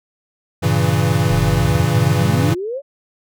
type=chord; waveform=square; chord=G diminished seventh; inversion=none; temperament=equal; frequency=98 / 116.54 / 138.59 / 164.81 Hz; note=G2 / Bb2 / Db3 / Fb3; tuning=0 / 0 / 0 / 0 cents; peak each=-20 dBFS; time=0.62-2.55 s; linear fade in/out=20 ms
type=exponential sweep; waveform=sine; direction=up; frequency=30.05 to 583 Hz; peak=-21 dBFS; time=1.28-2.82 s; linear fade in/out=50 ms
effects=none